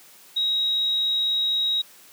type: tone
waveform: sine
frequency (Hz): 3809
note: A#7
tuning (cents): +37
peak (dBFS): -20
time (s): 0.36-1.82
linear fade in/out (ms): 10
effects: white hiss -50 dBFS RMS until 2.12 s + high-pass 150 Hz 12 dB/octave